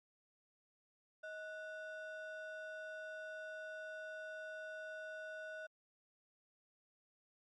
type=ring-modulated tone; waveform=triangle; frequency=1053 Hz; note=C6; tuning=11 cents sharp; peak=-40 dBFS; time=1.23-5.67 s; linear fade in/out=10 ms; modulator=423 Hz; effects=MP3 48 kbps